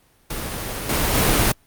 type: noise with level steps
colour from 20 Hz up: pink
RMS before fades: -28 / -20 / -17 dBFS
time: 0.3-1.52 s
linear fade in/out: 5 ms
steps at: 0.89 / 1.14 s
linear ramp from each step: 5 ms
effects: pink hiss -58 dBFS RMS until 1.66 s + Opus 32 kbps